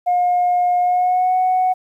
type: tone with pitch glide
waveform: sine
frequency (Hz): 715 to 740.2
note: F5 to F#5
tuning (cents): +41 to 0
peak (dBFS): -12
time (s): 0.06-1.74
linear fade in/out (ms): 20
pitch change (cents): +59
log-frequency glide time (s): 0.8-1.36
effects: tanh soft clip ceiling -10 dBFS + 9-bit